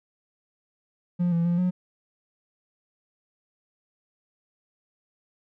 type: tone with pitch steps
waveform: triangle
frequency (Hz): 176 / 168.9 / 173.2 / 181.1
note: F3 / E3 / F3 / F#3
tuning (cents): +14 / +42 / -14 / -37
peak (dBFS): -18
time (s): 1.19-1.71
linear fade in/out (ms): 20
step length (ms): 130
effects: tanh soft clip ceiling -14 dBFS